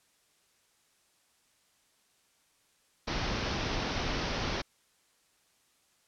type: low-pass noise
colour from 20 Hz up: pink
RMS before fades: -33 dBFS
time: 3.07-4.62 s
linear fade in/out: 10 ms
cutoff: 5900 Hz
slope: 96 dB/octave
effects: white hiss -69 dBFS RMS until 6.07 s + low-pass 10000 Hz 12 dB/octave